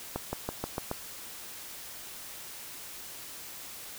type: accelerating click train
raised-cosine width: 1 ms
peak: -17 dBFS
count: 6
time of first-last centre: 0.16-0.914 s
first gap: 170 ms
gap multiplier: 0.94
effects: white hiss -44 dBFS RMS until 3.98 s